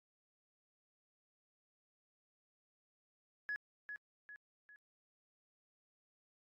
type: tone with echo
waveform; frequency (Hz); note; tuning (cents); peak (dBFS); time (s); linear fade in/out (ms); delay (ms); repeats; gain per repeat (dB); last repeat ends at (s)
sine; 1687; G#6; +27; -36; 3.49-3.56; 0; 400; 3; -7; 4.76
effects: tanh soft clip ceiling -33 dBFS + AAC 64 kbps